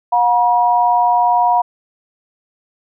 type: tone pair together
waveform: sine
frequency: 719 / 959.7 Hz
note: F#5 / B5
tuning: -50 / -50 cents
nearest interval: perfect fourth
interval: 500 cents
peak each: -13 dBFS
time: 0.12-1.62 s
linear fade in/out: 10 ms
effects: none